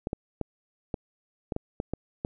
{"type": "clicks", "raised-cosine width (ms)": 2, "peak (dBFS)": -16, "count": 9, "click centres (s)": [0.071, 0.131, 0.413, 0.942, 1.522, 1.564, 1.801, 1.936, 2.249], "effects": []}